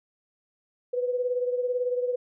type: beating tone pair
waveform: sine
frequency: 493.4 / 511.4 Hz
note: B4 / C5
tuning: -2 / -40 cents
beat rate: 18 Hz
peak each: -25 / -32 dBFS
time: 0.93-2.16 s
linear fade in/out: 10 ms
effects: none